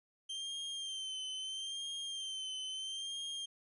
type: tone with vibrato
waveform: 40% pulse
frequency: 3136 Hz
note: G7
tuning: in tune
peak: -38 dBFS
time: 0.29-3.46 s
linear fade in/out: 10 ms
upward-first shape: sine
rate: 0.76 Hz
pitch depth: 51 cents each way
effects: resampled to 24000 Hz